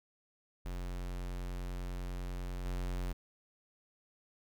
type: tone with level steps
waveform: square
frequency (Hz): 45.02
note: F#1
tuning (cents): -47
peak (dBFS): -38 / -35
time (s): 0.65-3.13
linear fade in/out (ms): 10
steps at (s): 2.65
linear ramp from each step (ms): 5
effects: none